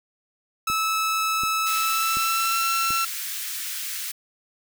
sawtooth tone with pitch glide, 1304 to 1350 Hz, E6 to E6, -19 to +41 cents, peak -18 dBFS, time 0.67-3.05 s, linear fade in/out 5 ms, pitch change +60 cents, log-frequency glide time 1.66-2.65 s
click train, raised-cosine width 3 ms, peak -24 dBFS, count 4, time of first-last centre 0.7-2.906 s, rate 1.36 Hz
white high-pass noise, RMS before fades -31 dBFS, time 1.66-4.12 s, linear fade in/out 10 ms, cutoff 1500 Hz, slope 24 dB/octave
effects none

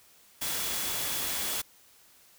sine tone in noise, 3388 Hz, G#7, 34 cents sharp, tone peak -42 dBFS, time 0.41-1.62 s, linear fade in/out 10 ms, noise white, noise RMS -32 dBFS, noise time 0.41-1.62 s, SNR -13 dB, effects white hiss -59 dBFS RMS until 2.38 s

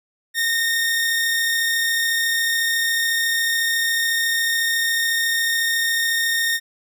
sawtooth tone pair together, 1838 / 3710 Hz, A#6 / A#7, -25 / -9 cents, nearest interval octave, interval 1216 cents, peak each -15 / -27 dBFS, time 0.34-6.6 s, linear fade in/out 50 ms, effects none

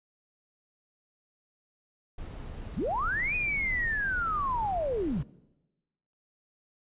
brown noise, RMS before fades -39 dBFS, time 2.18-5.23 s, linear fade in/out 5 ms
sine linear two-way sweep, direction up then down, 110 to 2500 to 110 Hz, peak -27 dBFS, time 2.76-5.23 s, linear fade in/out 20 ms, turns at 3.35 s
effects noise-tail reverb RT60 1.0 s tail -20 dB re dry + resampled to 8000 Hz

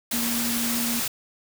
sine tone in noise, 235.2 Hz, A#3, 16 cents sharp, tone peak -27 dBFS, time 0.13-1 s, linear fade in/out 5 ms, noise white, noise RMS -27 dBFS, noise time 0.11-1.08 s, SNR -3 dB, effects none

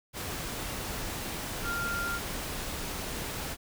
sine tone in noise, 1394 Hz, F6, 4 cents flat, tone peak -31 dBFS, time 1.63-2.2 s, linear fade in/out 50 ms, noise pink, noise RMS -36 dBFS, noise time 0.13-3.57 s, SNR +2 dB, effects none

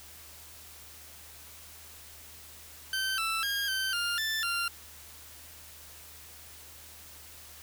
20% pulse tone with pitch steps, 1545 / 1328 / 1623 / 1546 / 1404 / 1765 / 1387 Hz, G6 / E6 / G#6 / G6 / F6 / A6 / F6, -26 / +12 / -40 / -24 / +9 / +5 / -12 cents, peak -24 dBFS, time 2.93-4.68 s, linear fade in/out 2 ms, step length 250 ms, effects added 77 Hz sine -57 dBFS peak until 7.62 s + white hiss -50 dBFS RMS until 7.62 s

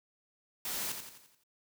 white noise with echo, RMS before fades -37 dBFS, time 0.65-0.92 s, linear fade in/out 2 ms, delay 86 ms, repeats 6, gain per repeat -6 dB, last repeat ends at 1.436 s, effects none

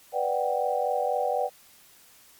sine chord, G major seventh, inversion first, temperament equal, 493.9 / 587.3 / 740 / 784 Hz, B4 / D5 / F#5 / G5, 0 / 0 / 0 / 0 cents, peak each -29 dBFS, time 0.12-1.5 s, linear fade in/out 50 ms, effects white hiss -55 dBFS RMS until 2.39 s + MP3 96 kbps

